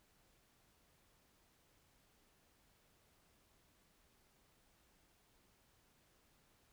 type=silence; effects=pink hiss -73 dBFS RMS until 6.72 s